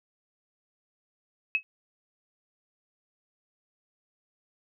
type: tone with exponential decay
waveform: sine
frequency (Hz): 2573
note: E7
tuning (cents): -43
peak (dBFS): -18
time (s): 1.55-1.63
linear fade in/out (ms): 0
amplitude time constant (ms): 17
effects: none

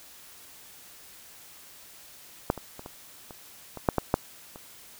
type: clicks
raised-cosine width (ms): 1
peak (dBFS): -8 / -23 / -26 / -25 / -28 / -23 / -6 / -9 / -6 / -28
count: 10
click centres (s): 2.501 / 2.577 / 2.794 / 2.861 / 3.308 / 3.773 / 3.888 / 3.983 / 4.141 / 4.559
effects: white hiss -50 dBFS RMS until 4.99 s

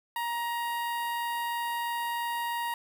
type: tone with notch filter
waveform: sawtooth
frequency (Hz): 943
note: A#5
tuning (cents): +20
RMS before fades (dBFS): -32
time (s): 0.16-2.74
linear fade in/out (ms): 2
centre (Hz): 6100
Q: 0.76
effects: 9-bit

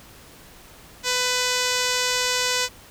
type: tone with low-pass filter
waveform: 5% pulse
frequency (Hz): 499.2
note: B4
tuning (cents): +19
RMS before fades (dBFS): -23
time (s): 1.03-2.69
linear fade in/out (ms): 50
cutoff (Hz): 9200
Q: 1.8
effects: pink hiss -47 dBFS RMS until 2.9 s

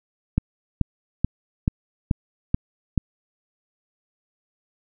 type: click train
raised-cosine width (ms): 5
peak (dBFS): -6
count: 7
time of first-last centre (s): 0.38-2.977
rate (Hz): 2.31
effects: none

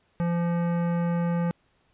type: tone with hard clipping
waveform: sine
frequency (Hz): 171.6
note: F3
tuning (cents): -30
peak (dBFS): -25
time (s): 0.2-1.51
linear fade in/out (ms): 0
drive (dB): 16
effects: pink hiss -67 dBFS RMS until 1.93 s + resampled to 8000 Hz

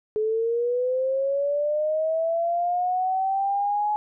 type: linear sweep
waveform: sine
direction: up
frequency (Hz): 426.1 to 846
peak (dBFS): -21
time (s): 0.16-3.96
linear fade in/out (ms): 0
effects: none

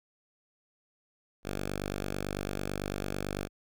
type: tone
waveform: 5% pulse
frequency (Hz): 49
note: G1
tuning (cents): 0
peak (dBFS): -22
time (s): 1.43-3.49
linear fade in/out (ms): 50
effects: none

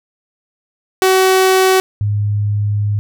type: tone pair in turn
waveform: sawtooth / sine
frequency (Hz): 377.1 / 103.52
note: F#4 / G#2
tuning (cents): +33 / -5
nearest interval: octave + minor seventh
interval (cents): 2238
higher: first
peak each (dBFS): -5 / -13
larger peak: first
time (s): 1.02-1.8 / 2.01-2.99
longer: second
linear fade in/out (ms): 0
effects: none

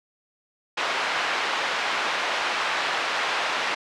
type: band-pass noise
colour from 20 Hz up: pink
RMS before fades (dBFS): -26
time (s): 0.77-3.75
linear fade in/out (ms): 10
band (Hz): 810 to 3200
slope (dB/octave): 12
effects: low-pass 8000 Hz 12 dB/octave

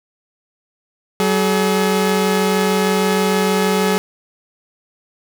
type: tone pair together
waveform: sawtooth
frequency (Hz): 189.5 / 425.4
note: F#3 / G#4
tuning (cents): +42 / +42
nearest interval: octave + major second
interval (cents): 1400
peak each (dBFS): -13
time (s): 1.2-3.98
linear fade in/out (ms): 0
effects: none

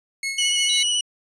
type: tone with tremolo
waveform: sawtooth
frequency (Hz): 2180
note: C#7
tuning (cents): -29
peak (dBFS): -19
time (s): 0.23-0.83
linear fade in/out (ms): 2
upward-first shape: triangle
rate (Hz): 5.7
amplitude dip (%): 65
type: tone with vibrato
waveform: sawtooth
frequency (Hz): 2942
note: F#7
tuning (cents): -11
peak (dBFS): -16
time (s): 0.38-1.01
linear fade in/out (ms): 5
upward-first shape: sine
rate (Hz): 14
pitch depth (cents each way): 19
type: tone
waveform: sine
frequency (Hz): 3932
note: B7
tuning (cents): -8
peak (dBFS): -22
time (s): 0.69-0.83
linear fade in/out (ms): 5
effects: resampled to 24000 Hz

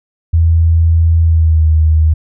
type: tone with pitch glide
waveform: sine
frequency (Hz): 82.41 to 78.69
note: E2 to D#2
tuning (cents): 0 to +20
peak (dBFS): -6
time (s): 0.33-2.14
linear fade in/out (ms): 10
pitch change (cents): -80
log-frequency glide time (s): 1.22-1.66
effects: none

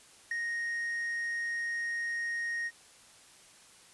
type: tone with ADSR envelope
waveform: triangle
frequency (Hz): 1866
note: A#6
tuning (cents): +1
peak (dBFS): -27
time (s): 0.31-2.71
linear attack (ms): 4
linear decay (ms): 10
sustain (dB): -3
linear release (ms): 44
effects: white hiss -57 dBFS RMS until 3.93 s + resampled to 24000 Hz

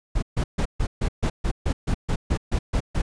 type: noise bursts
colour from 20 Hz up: brown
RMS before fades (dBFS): -22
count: 14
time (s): 0.15-3.02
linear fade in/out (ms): 10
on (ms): 75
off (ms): 140
effects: resampled to 22050 Hz

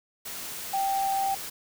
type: tone in noise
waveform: sine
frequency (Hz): 782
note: G5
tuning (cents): -4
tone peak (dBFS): -24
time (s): 0.73-1.35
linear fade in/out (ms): 10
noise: white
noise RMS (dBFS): -37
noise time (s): 0.25-1.5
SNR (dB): +10
effects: none

